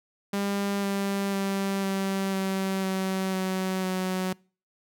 sawtooth tone with pitch steps, 200 / 197.93 / 195.88 / 193.86 / 191.85 / 189.87 / 187.9 / 185.96 Hz, G3 / G3 / G3 / G3 / G3 / F#3 / F#3 / F#3, +35 / +17 / -1 / -19 / -37 / +45 / +27 / +9 cents, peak -22 dBFS, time 0.33-4.33 s, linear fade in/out 5 ms, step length 500 ms, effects noise-tail reverb RT60 0.4 s tail -26 dB re dry

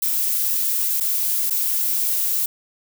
violet noise with dropouts, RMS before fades -21 dBFS, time 0.02-2.46 s, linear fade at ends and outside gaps 5 ms, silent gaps 1.002-1.007 / 1.499-1.506 s, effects none

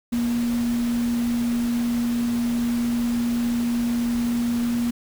sine tone in noise, 237.6 Hz, A#3, 33 cents sharp, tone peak -20 dBFS, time 0.12-4.91 s, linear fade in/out 10 ms, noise pink, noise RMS -36 dBFS, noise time 0.12-4.91 s, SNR +13 dB, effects none

